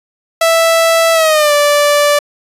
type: tone with pitch glide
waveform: sawtooth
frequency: 659.3 to 584 Hz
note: E5 to D5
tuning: 0 to -10 cents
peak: -4 dBFS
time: 0.41-2.19 s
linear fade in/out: 5 ms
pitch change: -210 cents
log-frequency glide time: 1.13-1.53 s
effects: resampled to 32000 Hz